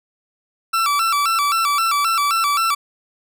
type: tone with vibrato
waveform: 40% pulse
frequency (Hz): 1244.5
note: D#6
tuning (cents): 0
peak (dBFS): -15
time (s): 0.73-2.75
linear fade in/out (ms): 10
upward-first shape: square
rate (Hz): 3.8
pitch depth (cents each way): 130
effects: none